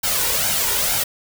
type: noise with flanger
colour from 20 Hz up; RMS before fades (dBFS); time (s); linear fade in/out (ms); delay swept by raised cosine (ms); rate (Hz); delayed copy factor
white; -20; 0.03-1.04; 10; 1.3 to 2.14; 2.2; +0.6
effects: none